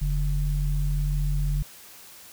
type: tone pair together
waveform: sine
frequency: 43.02 / 144.9 Hz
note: F1 / D3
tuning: -25 / -23 cents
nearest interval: octave + major sixth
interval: 2102 cents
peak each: -23 / -27 dBFS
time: 0.01-1.63 s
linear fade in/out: 10 ms
effects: white hiss -47 dBFS RMS until 2.32 s